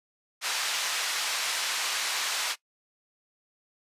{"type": "band-pass noise", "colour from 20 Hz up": "white", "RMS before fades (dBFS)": -30, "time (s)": [0.41, 2.56], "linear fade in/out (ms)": 50, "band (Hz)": [860, 5600], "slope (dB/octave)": 12, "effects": ["noise-tail reverb RT60 0.1 s tail -20 dB re dry", "resampled to 32000 Hz"]}